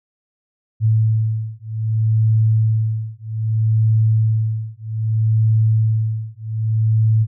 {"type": "beating tone pair", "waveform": "sine", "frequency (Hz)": [110, 110.63], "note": ["A2", "A2"], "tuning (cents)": [0, 10], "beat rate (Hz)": 0.63, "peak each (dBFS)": -17, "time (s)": [0.8, 7.27], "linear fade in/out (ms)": 50, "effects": []}